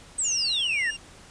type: exponential sweep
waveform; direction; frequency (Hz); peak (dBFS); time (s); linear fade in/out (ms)
sine; down; 8360 to 1708; -23; 0.18-0.91; 10
type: tone with vibrato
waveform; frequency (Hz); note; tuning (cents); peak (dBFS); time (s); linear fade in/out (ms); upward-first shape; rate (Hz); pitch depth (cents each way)
sawtooth; 2785; F7; -5; -30; 0.24-0.97; 10; triangle; 7.7; 37
effects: pink hiss -49 dBFS RMS until 1.3 s + resampled to 22050 Hz